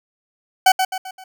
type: tone with echo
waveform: 40% pulse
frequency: 754 Hz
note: F#5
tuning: 32 cents sharp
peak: -8 dBFS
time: 0.66-0.72 s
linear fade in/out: 5 ms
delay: 130 ms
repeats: 4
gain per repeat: -7 dB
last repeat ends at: 1.24 s
effects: none